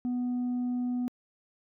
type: tone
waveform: sine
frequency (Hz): 246.9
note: B3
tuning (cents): 0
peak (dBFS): -25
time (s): 0.05-1.08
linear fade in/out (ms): 0
effects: tanh soft clip ceiling -27 dBFS